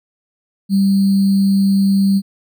sine tone with sample-and-hold, 195.9 Hz, G3, 1 cent flat, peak -10 dBFS, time 0.69-2.22 s, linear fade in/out 50 ms, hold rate 4410 Hz, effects none

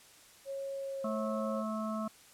sine tone with pitch glide, 548 to 542 Hz, C#5 to C#5, -20 to -39 cents, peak -36 dBFS, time 0.45-1.64 s, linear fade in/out 50 ms, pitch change -19 cents, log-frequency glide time 0.76-1.05 s
harmonic tone, 217.6 Hz, A3, 19 cents flat, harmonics 1 / 3 / 5 / 6, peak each -35 / -40 / -42 / -43 dBFS, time 1.04-2.08 s, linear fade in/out 5 ms
effects white hiss -58 dBFS RMS until 2.33 s + low-pass 11000 Hz 12 dB/octave

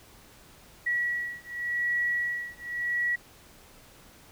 sine beating tone pair, 1929 / 1929.88 Hz, B6 / B6, -41 / -40 cents, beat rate 0.88 Hz, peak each -30 dBFS, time 0.86-3.16 s, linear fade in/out 10 ms, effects pink hiss -54 dBFS RMS until 4.31 s

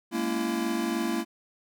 square chord, A# half-diminished seventh, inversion third, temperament just, 209.8 / 233.1 / 279.7 / 335.6 Hz, G#3 / A#3 / C#4 / E4, +18 / 0 / +16 / +31 cents, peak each -36 / -31 / -36 / -31 dBFS, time 0.11-1.25 s, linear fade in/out 50 ms, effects none

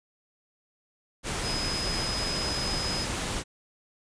sine tone in noise, 5050 Hz, D#8, 25 cents sharp, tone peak -31 dBFS, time 1.42-3.07 s, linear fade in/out 50 ms, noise pink, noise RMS -31 dBFS, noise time 1.23-3.44 s, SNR -3 dB, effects resampled to 22050 Hz

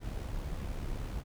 brown noise with amplitude modulation, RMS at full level -35 dBFS, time 0-1.24 s, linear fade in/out 50 ms, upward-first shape sine, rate 70.1 Hz, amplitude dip 50%, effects none

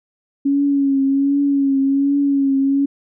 sine tone with vibrato, 277.2 Hz, C#4, in tune, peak -13 dBFS, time 0.45-2.86 s, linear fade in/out 10 ms, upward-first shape triangle, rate 1.3 Hz, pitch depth 44 cents each way, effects none

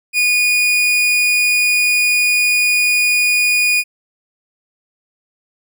40% pulse tone, 2457 Hz, D#7, 22 cents flat, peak -11 dBFS, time 0.13-3.84 s, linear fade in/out 50 ms, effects none

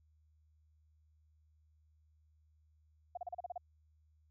sine tone bursts, 710 Hz, F5, 28 cents sharp, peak -38 dBFS, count 8, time 3.15-3.579 s, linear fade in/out 5 ms, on 23 ms, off 35 ms, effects added 77 Hz sine -67 dBFS peak until 4.3 s

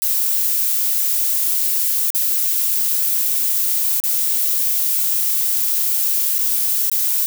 violet noise with dropouts, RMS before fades -18 dBFS, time 0.02-7.26 s, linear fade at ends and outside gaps 0 ms, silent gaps 2.103-2.148 / 4.001-4.038 / 6.383-6.389 / 6.898-6.916 s, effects none

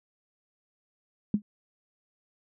sine tone with exponential decay, 207.7 Hz, G#3, in tune, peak -17 dBFS, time 1.34-1.42 s, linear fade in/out 2 ms, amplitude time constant 17 ms, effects none

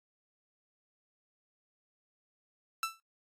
sawtooth tone with exponential decay, 1329 Hz, E6, 14 cents sharp, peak -24 dBFS, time 2.83-3 s, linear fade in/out 1 ms, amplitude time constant 35 ms, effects AAC 48 kbps

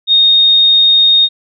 sine tone, 3704 Hz, A#7, 12 cents flat, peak -5 dBFS, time 0.07-1.29 s, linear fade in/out 50 ms, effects none

